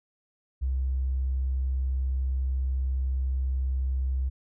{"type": "tone with tanh clipping", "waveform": "triangle", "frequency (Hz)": 65.3, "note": "C2", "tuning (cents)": -3, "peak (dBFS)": -24, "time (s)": [0.61, 4.3], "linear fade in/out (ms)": 20, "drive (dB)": 3, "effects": []}